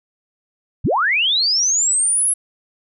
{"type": "linear sweep", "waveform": "sine", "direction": "up", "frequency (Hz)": [40.32, 11000], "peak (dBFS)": -14, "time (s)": [0.84, 2.34], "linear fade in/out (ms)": 10, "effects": []}